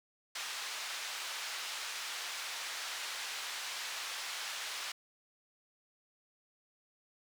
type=band-pass noise; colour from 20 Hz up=white; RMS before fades=-41 dBFS; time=0.35-4.92 s; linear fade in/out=5 ms; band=920 to 4900 Hz; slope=12 dB/octave; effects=none